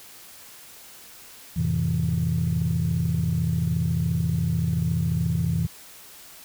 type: chord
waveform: sine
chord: F major seventh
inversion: none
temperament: equal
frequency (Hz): 87.31 / 110 / 130.81 / 164.81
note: F2 / A2 / C3 / E3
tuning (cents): 0 / 0 / 0 / 0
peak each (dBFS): -27 / -29 / -27 / -23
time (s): 1.56-5.67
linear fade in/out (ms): 10
effects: tanh soft clip ceiling -14 dBFS + white hiss -46 dBFS RMS until 6.44 s